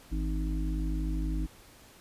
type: harmonic tone with a mistuned harmonic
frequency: 51.91 Hz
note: G#1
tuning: in tune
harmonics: 1 / 3 / 5 / 6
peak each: -29 / -38 / -40 / -38 dBFS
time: 0.11-1.47 s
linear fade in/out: 20 ms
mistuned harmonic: 3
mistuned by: +73 cents
effects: pink hiss -55 dBFS RMS until 2 s + resampled to 32000 Hz